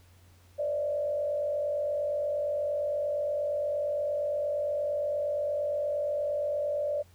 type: tone with frequency modulation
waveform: sine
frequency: 587.3 Hz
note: D5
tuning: in tune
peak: -27 dBFS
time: 0.58-7.03 s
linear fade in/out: 20 ms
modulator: 48.6 Hz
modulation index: 0.76
effects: added 89 Hz sine -56 dBFS peak until 7.14 s + pink hiss -63 dBFS RMS until 7.14 s